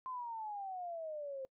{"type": "exponential sweep", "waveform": "sine", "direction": "down", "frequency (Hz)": [1046.5, 523], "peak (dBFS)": -40, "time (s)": [0.06, 1.45], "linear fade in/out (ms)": 0, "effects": ["noise-tail reverb RT60 0.1 s tail -24 dB re dry"]}